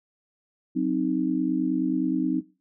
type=chord; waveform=sine; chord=C diminished; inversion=second; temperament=equal; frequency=185 / 261.6 / 311.1 Hz; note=Gb3 / C4 / Eb4; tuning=0 / 0 / 0 cents; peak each=-29 / -25 / -26 dBFS; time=0.75-2.41 s; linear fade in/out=20 ms; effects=noise-tail reverb RT60 0.3 s tail -18 dB re dry